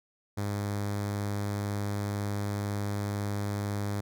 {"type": "tone with notch filter", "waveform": "sawtooth", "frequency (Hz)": 102, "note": "G#2", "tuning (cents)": -31, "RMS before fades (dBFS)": -32, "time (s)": [0.37, 4.01], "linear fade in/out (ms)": 10, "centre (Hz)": 2800, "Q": 1.9, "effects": []}